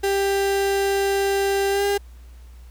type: tone with pitch glide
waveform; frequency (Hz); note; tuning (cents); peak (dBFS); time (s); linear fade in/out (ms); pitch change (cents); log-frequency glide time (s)
35% pulse; 394.8 to 402.6; G4 to G4; +12 to +46; -17; 0.03-1.98; 10; +34; 1.7-1.84
effects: added 60 Hz sine -40 dBFS peak until 2.7 s + pink hiss -57 dBFS RMS until 2.7 s